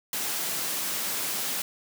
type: high-pass noise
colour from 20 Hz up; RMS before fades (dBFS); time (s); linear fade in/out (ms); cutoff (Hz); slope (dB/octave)
white; -30; 0.13-1.62; 2; 130; 48
effects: none